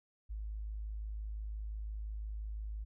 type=tone; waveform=sine; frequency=52.9 Hz; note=G#1; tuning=33 cents sharp; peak=-38 dBFS; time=0.29-2.85 s; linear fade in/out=20 ms; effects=none